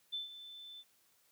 sine tone with ADSR envelope, 3527 Hz, A7, 3 cents sharp, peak -35 dBFS, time 0.12-0.84 s, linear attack 20 ms, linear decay 140 ms, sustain -13 dB, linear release 44 ms, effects white hiss -71 dBFS RMS until 1.31 s + high-pass 80 Hz 12 dB/octave

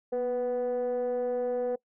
sine tone with frequency modulation, 493.9 Hz, B4, in tune, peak -25 dBFS, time 0.12-1.76 s, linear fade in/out 10 ms, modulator 252 Hz, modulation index 0.46, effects noise-tail reverb RT60 0.1 s tail -23 dB re dry + tanh soft clip ceiling -24 dBFS

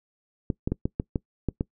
clicks, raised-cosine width 3 ms, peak -12 dBFS, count 8, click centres 0.502 / 0.675 / 0.72 / 0.855 / 0.999 / 1.158 / 1.487 / 1.609 s, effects noise-tail reverb RT60 0.1 s tail -23 dB re dry

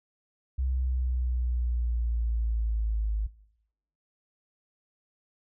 sine linear sweep, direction down, 65.1 to 52.3 Hz, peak -25 dBFS, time 0.58-3.27 s, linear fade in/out 10 ms, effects noise-tail reverb RT60 0.8 s tail -21 dB re dry

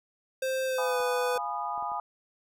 square tone with pitch glide, 524 to 497.5 Hz, C5 to B4, +2 to +13 cents, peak -28 dBFS, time 0.42-1.38 s, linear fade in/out 5 ms, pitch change -89 cents, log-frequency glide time 0.66-0.99 s
sine chord, F half-diminished seventh, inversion none, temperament equal with one note detuned, 698.5 / 830.6 / 987.8 / 1228.8 Hz, F5 / Ab5 / Cb6 / Eb6, 0 / 0 / 0 / -22 cents, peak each -38 / -34 / -36 / -35 dBFS, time 0.78-2 s, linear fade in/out 2 ms
clicks, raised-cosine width 1 ms, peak -36 dBFS, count 5, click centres 1.003 / 1.36 / 1.778 / 1.826 / 1.918 s
effects none

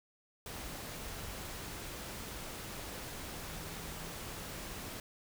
sine tone in noise, 164.81 Hz, E3, in tune, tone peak -50 dBFS, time 3.5-4.12 s, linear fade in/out 2 ms, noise pink, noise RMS -44 dBFS, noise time 0.46-5 s, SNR -9 dB, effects none

